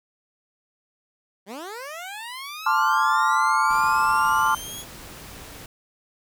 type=linear sweep; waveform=15% pulse; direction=up; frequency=180.9 to 3381 Hz; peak=-27 dBFS; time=1.46-4.85 s; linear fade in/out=50 ms
type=chord; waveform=sine; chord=D minor seventh; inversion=second; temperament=equal; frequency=880 / 1046.5 / 1174.7 / 1396.9 Hz; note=A5 / C6 / D6 / F6; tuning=0 / 0 / 0 / 0 cents; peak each=-23 dBFS; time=2.66-4.55 s; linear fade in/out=5 ms
type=noise; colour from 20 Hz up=pink; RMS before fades=-41 dBFS; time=3.7-5.66 s; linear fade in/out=2 ms
effects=none